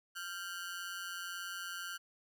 sawtooth ring-modulated tone, 1480 Hz, F#6, in tune, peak -34 dBFS, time 0.15-1.98 s, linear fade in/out 20 ms, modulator 90.9 Hz, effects none

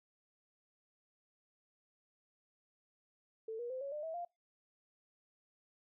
sine tone with pitch steps, 444.1 / 478.7 / 516.1 / 556.3 / 599.7 / 646.5 / 696.9 Hz, A4 / A#4 / C5 / C#5 / D5 / E5 / F5, +16 / +46 / -24 / +6 / +36 / -34 / -4 cents, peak -39 dBFS, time 3.48-4.25 s, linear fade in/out 5 ms, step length 110 ms, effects noise-tail reverb RT60 0.2 s tail -24 dB re dry

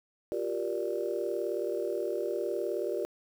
sine chord, G minor seventh, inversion third, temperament just, 352.8 / 392 / 470.4 / 588 Hz, F4 / G4 / Bb4 / D5, +18 / 0 / +16 / +2 cents, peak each -35 / -34 / -35 / -35 dBFS, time 0.32-3.05 s, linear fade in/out 0 ms, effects tanh soft clip ceiling -19 dBFS + 9-bit

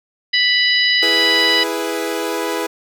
harmonic tone, 987.8 Hz, B5, in tune, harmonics 2 / 3 / 4 / 5, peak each -16 / -18 / -19 / -20 dBFS, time 0.33-1.64 s, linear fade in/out 10 ms
sawtooth chord, E major, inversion none, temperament equal, 329.6 / 415.3 / 493.9 Hz, E4 / G#4 / B4, 0 / 0 / 0 cents, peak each -20 dBFS, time 1.02-2.67 s, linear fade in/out 10 ms
effects none

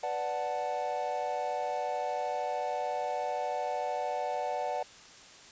triangle chord, B minor seventh, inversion none, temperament equal, 493.9 / 587.3 / 740 / 880 Hz, B4 / D5 / F#5 / A5, 0 / 0 / 0 / 0 cents, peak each -37 / -34 / -32 / -36 dBFS, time 0.03-4.83 s, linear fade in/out 5 ms, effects white hiss -52 dBFS RMS until 5.51 s + resampled to 16000 Hz

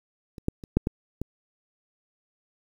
clicks, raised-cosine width 3 ms, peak -27 / -11 / -27 / -6 / -12 / -17 dBFS, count 6, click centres 0.382 / 0.484 / 0.638 / 0.77 / 0.871 / 1.216 s, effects 8-bit

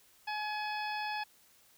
harmonic tone with a mistuned harmonic, 846 Hz, G#5, 32 cents sharp, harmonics 1 / 2 / 3 / 4 / 5 / 6, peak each -36 / -41 / -42 / -48 / -49 / -48 dBFS, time 0.27-1.24 s, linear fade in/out 10 ms, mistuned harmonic 5, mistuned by +62 cents, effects white hiss -64 dBFS RMS until 1.77 s

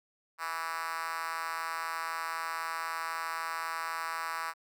5% pulse tone with high-pass filter, 163.9 Hz, E3, 10 cents flat, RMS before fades -36 dBFS, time 0.38-4.54 s, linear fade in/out 50 ms, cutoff 1100 Hz, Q 2.5, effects none

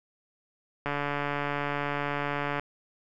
click train, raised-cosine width 0.5 ms, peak -15 dBFS, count 251, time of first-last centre 0.86-2.596 s, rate 144 Hz, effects none

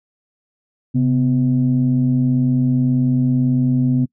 sine tone pair together, 133.2 / 251.4 Hz, C3 / B3, +31 / +31 cents, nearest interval major seventh, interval 1100 cents, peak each -15 / -15 dBFS, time 0.94-4.06 s, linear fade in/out 20 ms, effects noise-tail reverb RT60 0.1 s tail -24 dB re dry + tanh soft clip ceiling -7 dBFS

